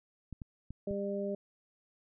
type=clicks; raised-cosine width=5 ms; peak=-30 dBFS; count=4; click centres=0.327 / 0.418 / 0.706 / 0.91 s
type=harmonic tone; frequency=200 Hz; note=G3; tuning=35 cents sharp; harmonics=1 / 2 / 3; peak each=-37 / -37 / -37 dBFS; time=0.87-1.35 s; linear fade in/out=5 ms
effects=none